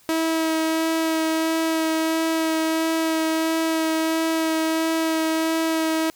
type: tone with vibrato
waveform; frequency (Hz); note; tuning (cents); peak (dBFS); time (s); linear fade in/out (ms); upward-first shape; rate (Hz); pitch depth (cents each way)
sawtooth; 322.1; E4; -40; -16; 0.09-6.1; 0; sine; 1.5; 13
effects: white hiss -55 dBFS RMS until 6.15 s